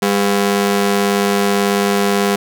sawtooth ring-modulated tone, 302.3 Hz, D#4, 50 cents flat, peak -6 dBFS, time 0.02-2.36 s, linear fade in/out 5 ms, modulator 102 Hz, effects none

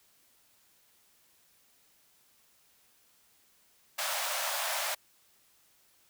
pink high-pass noise, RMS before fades -33 dBFS, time 3.98-4.95 s, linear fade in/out 10 ms, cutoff 560 Hz, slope 96 dB/octave, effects white hiss -66 dBFS RMS until 6.09 s

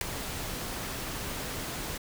pink noise with ADSR envelope, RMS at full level -23 dBFS, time 0.01-1.98 s, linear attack 3 ms, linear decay 5 ms, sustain -13 dB, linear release 10 ms, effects none

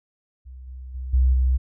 sine tone with level steps, 64 Hz, C2, 38 cents flat, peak -37 / -34 / -28 / -14 / -16 dBFS, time 0.45-1.58 s, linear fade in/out 20 ms, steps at 0.67 / 0.94 / 1.13 / 1.33 s, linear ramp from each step 10 ms, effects none

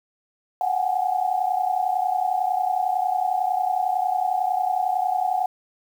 sine tone cluster, 728 / 759 / 837 Hz, F#5 / F#5 / G#5, -28 / +44 / +13 cents, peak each -23 / -24 / -28 dBFS, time 0.61-5.46 s, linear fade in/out 2 ms, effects 8-bit

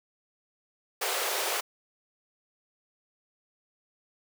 pink high-pass noise, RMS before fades -30 dBFS, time 1.01-1.61 s, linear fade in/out 10 ms, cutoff 390 Hz, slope 48 dB/octave, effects none

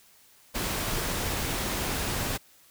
pink noise, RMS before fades -30 dBFS, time 0.54-2.38 s, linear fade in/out 20 ms, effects white hiss -58 dBFS RMS until 2.7 s

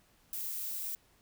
violet noise, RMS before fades -38 dBFS, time 0.33-0.95 s, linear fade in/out 0 ms, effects pink hiss -67 dBFS RMS until 1.21 s

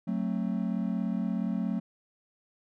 triangle chord, F# diminished, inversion none, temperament just, 185 / 222 / 266.4 Hz, F#3 / A3 / C4, 0 / +16 / +31 cents, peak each -29 / -29 / -34 dBFS, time 0.07-1.8 s, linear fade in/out 10 ms, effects none

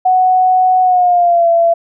sine tone with pitch glide, 741 to 675.6 Hz, F#5 to E5, +2 to +42 cents, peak -7 dBFS, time 0.05-1.74 s, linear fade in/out 10 ms, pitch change -160 cents, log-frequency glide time 0.82-1.48 s, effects none

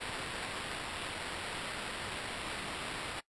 white noise with sample-and-hold, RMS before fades -40 dBFS, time 0-3.21 s, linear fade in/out 20 ms, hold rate 6300 Hz, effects noise-tail reverb RT60 0.1 s tail -20 dB re dry + resampled to 24000 Hz

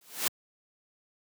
white noise with exponential growth, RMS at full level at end -24 dBFS, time 0.01-0.28 s, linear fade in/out 5 ms, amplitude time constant 57 ms, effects high-pass 150 Hz 12 dB/octave

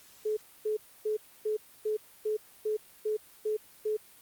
sine tone bursts, 428.7 Hz, A4, 45 cents flat, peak -27 dBFS, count 10, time 0.25-3.97 s, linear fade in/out 10 ms, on 120 ms, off 280 ms, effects white hiss -56 dBFS RMS until 4.21 s + Opus 48 kbps

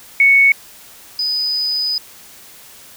sine tone pair in turn, 2217 / 4986 Hz, C#7 / D#8, 0 / +3 cents, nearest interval octave + major second, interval 1403 cents, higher second, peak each -7 / -16 dBFS, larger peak first, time 0.2-0.52 / 1.19-1.98 s, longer second, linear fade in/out 2 ms, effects white hiss -41 dBFS RMS until 2.96 s

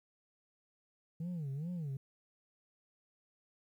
sine tone with vibrato, 155.56 Hz, D#3, in tune, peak -34 dBFS, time 1.2-1.97 s, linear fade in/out 5 ms, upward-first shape sine, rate 2.4 Hz, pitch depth 250 cents each way, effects tanh soft clip ceiling -36 dBFS + 12-bit

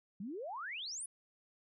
sine exponential sweep, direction up, 179.6 to 10548 Hz, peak -40 dBFS, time 0.2-1.06 s, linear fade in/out 5 ms, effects none

